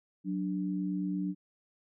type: tone pair together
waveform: sine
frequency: 185 / 293.7 Hz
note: F#3 / D4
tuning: 0 / 0 cents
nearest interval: minor sixth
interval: 800 cents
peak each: -32 / -34 dBFS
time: 0.24-1.35 s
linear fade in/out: 50 ms
effects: none